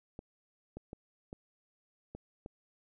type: clicks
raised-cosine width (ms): 2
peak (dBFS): -30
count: 6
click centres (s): 0.191 / 0.77 / 0.931 / 1.329 / 2.15 / 2.461
effects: none